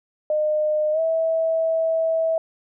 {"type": "tone with pitch glide", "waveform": "sine", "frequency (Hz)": [610, 650], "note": ["D#5", "E5"], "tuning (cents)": [-34, -24], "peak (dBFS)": -18, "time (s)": [0.3, 2.38], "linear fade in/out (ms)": 2, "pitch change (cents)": 110, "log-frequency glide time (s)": [0.92, 1], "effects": []}